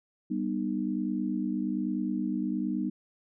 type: chord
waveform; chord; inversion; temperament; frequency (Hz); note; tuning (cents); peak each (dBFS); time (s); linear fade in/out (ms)
sine; G augmented; none; just; 196 / 245 / 306.2; G3 / B3 / D#4; 0 / -14 / -28; -32; 0.3-2.9; 10
effects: none

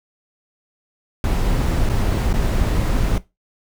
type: noise with dropouts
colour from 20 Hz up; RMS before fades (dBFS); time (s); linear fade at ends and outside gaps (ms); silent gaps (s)
brown; -18; 1.24-3.18; 1; 1.891-1.897 / 2.329-2.339
effects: noise-tail reverb RT60 0.2 s tail -17 dB re dry

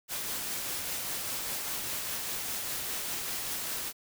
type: noise with tremolo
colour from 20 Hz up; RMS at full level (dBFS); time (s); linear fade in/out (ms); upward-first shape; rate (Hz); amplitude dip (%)
white; -34; 0.08-3.93; 50; triangle; 5; 25
effects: none

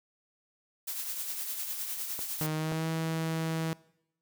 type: noise with tremolo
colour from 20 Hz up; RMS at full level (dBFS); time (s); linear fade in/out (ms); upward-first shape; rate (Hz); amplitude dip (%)
blue; -34; 0.87-2.47; 10; triangle; 9.8; 50
type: clicks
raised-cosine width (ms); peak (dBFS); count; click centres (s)
1; -27 / -23; 2; 2.191 / 2.721
type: tone with pitch glide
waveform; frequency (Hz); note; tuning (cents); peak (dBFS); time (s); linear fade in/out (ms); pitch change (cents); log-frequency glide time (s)
sawtooth; 155.56 to 161.79; D#3 to E3; 0 to -32; -26; 2.41-3.73; 0; +68; 2.54-2.87
effects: noise-tail reverb RT60 0.8 s tail -22 dB re dry

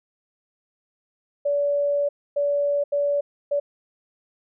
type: tone bursts at uneven times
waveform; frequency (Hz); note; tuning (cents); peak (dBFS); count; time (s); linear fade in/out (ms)
sine; 574; D5; -40; -19; 4; 1.45-2.09 / 2.36-2.84 / 2.92-3.21 / 3.51-3.6; 10
effects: none

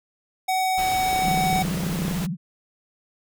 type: tone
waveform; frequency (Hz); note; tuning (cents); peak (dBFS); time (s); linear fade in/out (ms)
square; 751; F#5; +26; -21; 0.48-1.63; 10
type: noise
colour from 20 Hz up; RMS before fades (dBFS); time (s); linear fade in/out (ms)
pink; -33; 0.77-2.27; 20
type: click train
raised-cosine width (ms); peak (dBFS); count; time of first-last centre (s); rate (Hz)
2; -19; 33; 1.13-2.112; 32.6
type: tone with vibrato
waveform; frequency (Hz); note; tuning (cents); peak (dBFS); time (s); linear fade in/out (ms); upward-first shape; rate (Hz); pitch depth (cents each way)
sine; 174.61; F3; 0; -24; 1.21-2.37; 50; sine; 18; 230
effects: none

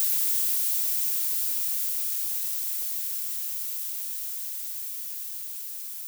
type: noise with level ramp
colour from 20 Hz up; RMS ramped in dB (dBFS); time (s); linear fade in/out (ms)
violet; -24 to -37; 0-6.07; 0
effects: none

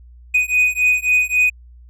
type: beating tone pair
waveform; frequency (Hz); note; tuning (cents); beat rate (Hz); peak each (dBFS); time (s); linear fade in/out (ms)
triangle; 2489 / 2492.7; D#7 / D#7; 0 / +3; 3.7; -15; 0.34-1.5; 10
effects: added 60 Hz sine -40 dBFS peak until 1.89 s

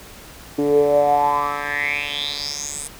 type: tone with band-pass filter sweep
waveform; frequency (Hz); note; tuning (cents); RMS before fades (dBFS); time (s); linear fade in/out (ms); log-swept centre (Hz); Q
10% pulse; 144.7; D3; -25; -20; 0.58-2.88; 10; 330 to 9200; 7.3
effects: pink hiss -41 dBFS RMS until 2.99 s

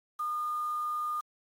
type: tone with quantisation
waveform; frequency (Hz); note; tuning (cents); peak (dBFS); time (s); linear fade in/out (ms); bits
sine; 1218; D#6; -37; -30; 0.19-1.21; 10; 8
effects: AAC 48 kbps

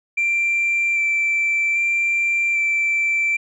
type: tone with vibrato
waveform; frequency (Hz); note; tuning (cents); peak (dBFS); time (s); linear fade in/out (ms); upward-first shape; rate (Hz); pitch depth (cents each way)
sine; 2349; D7; 0; -15; 0.17-3.37; 10; square; 0.63; 9
effects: tanh soft clip ceiling -14 dBFS

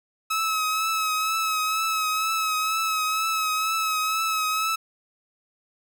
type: tone with vibrato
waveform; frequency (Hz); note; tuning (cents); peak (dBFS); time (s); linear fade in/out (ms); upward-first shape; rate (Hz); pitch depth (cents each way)
sawtooth; 1288; E6; -41; -19; 0.3-4.76; 10; triangle; 2.1; 38
effects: none

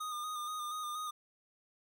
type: tone with vibrato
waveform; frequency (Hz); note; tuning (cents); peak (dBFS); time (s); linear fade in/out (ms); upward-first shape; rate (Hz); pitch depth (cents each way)
square; 1225; D#6; -27; -38; 0-1.11; 10; square; 4.2; 27
effects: none

